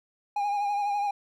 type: tone with vibrato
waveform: triangle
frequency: 816 Hz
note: G#5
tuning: 31 cents flat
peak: -23 dBFS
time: 0.36-1.11 s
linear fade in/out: 5 ms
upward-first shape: sine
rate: 12 Hz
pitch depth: 35 cents each way
effects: none